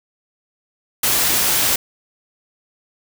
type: noise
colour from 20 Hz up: white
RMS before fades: -17 dBFS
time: 1.03-1.76 s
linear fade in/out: 5 ms
effects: none